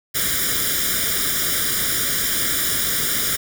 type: noise with comb filter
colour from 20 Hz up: white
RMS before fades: -21 dBFS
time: 0.14-3.37 s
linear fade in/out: 20 ms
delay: 0.57 ms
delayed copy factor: +0.95
effects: none